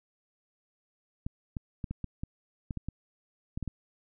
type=clicks; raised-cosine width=5 ms; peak=-22 dBFS; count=12; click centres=1.265 / 1.568 / 1.842 / 1.91 / 2.043 / 2.235 / 2.708 / 2.773 / 2.886 / 3.575 / 3.627 / 3.677 s; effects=none